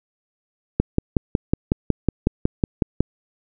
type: click train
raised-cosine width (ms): 3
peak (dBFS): -3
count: 13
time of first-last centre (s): 0.8-3.006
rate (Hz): 5.44
effects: none